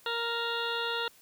harmonic tone with a mistuned harmonic, 466.2 Hz, A#4, in tune, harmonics 1 / 2 / 3 / 4 / 6 / 7 / 8 / 9, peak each -36 / -37 / -35 / -42 / -38 / -40 / -39 / -44 dBFS, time 0.06-1.08 s, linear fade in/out 2 ms, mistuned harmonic 7, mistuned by +71 cents, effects white hiss -59 dBFS RMS until 1.21 s

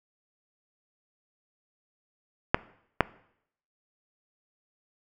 clicks, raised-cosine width 0.5 ms, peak -3 dBFS, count 2, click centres 2.545 / 3.007 s, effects noise-tail reverb RT60 0.7 s tail -20 dB re dry

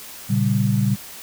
sine chord, G diminished, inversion first, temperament equal, 116.54 / 138.59 / 196 Hz, Bb2 / Db3 / G3, 0 / 0 / 0 cents, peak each -20 / -22 / -20 dBFS, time 0.29-0.96 s, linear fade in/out 20 ms, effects white hiss -38 dBFS RMS until 1.22 s

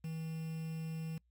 triangle tone with quantisation, 160.9 Hz, E3, 42 cents flat, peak -36 dBFS, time 0.04-1.18 s, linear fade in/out 5 ms, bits 9, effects noise-tail reverb RT60 0.1 s tail -25 dB re dry + added 60 Hz sine -70 dBFS peak until 1.3 s

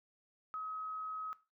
sine tone, 1273 Hz, D#6, 39 cents sharp, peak -38 dBFS, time 0.54-1.33 s, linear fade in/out 0 ms, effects noise-tail reverb RT60 0.3 s tail -17 dB re dry

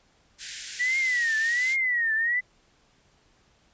white high-pass noise, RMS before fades -34 dBFS, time 0.38-1.77 s, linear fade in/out 50 ms, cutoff 1500 Hz, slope 96 dB/octave
sine tone with vibrato, 1936 Hz, B6, 35 cents flat, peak -22 dBFS, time 0.79-2.41 s, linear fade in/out 20 ms, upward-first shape triangle, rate 1.3 Hz, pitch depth 180 cents each way
effects pink hiss -63 dBFS RMS until 3.73 s + resampled to 16000 Hz

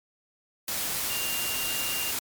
sine tone in noise, 2794 Hz, F7, in tune, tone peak -33 dBFS, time 1.1-2.11 s, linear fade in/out 2 ms, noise white, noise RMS -30 dBFS, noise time 0.68-2.19 s, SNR -6 dB, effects MP3 96 kbps

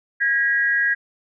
sine tone pair together, 1639.4 / 1918 Hz, G#6 / A#6, -23 / +49 cents, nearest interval minor third, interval 272 cents, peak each -18 / -21 dBFS, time 0.2-0.95 s, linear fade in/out 20 ms, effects none

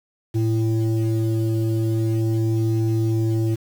sine tone pair together, 111.8 / 335 Hz, A2 / E4, +28 / +28 cents, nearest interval octave + perfect fifth, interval 1900 cents, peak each -17 / -21 dBFS, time 0.34-3.56 s, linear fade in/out 20 ms, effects tanh soft clip ceiling -15 dBFS + 7-bit

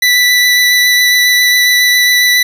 25% pulse tone with vibrato, 1975.5 Hz, B6, in tune, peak -3 dBFS, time 0.02-2.43 s, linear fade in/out 5 ms, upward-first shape sine, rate 7.3 Hz, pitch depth 9 cents each way, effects 7-bit

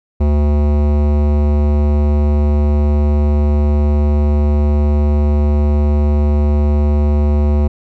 sine tone with hard clipping, 73.42 Hz, D2, in tune, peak -12 dBFS, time 0.2-7.68 s, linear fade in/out 10 ms, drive 17 dB, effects none

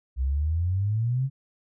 sine exponential sweep, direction up, 62.3 to 138.59 Hz, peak -22 dBFS, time 0.16-1.3 s, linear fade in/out 50 ms, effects none

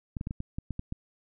clicks, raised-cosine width 5 ms, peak -21 dBFS, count 9, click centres 0.168 / 0.211 / 0.271 / 0.309 / 0.404 / 0.585 / 0.707 / 0.794 / 0.924 s, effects none

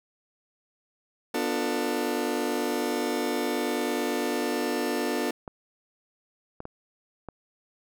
30% pulse chord, B half-diminished seventh, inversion none, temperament just, 246.9 / 296.3 / 355.6 / 444.5 Hz, B3 / D4 / F4 / A4, 0 / +15 / +31 / +18 cents, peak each -29 dBFS, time 1.34-5.31 s, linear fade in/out 5 ms
clicks, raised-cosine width 1 ms, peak -23 dBFS, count 4, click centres 5.478 / 6.604 / 6.654 / 7.287 s
effects none

